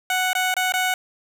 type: tone with dropouts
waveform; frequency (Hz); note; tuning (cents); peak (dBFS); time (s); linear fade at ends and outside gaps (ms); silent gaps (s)
15% pulse; 740; F#5; 0; -13; 0.1-0.94; 2; 0.332-0.351 / 0.541-0.566 / 0.722-0.738
effects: none